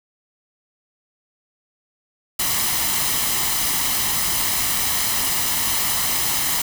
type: noise with comb filter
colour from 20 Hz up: white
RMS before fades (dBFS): -21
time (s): 2.39-6.62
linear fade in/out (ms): 5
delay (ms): 0.99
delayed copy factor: +0.5
effects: none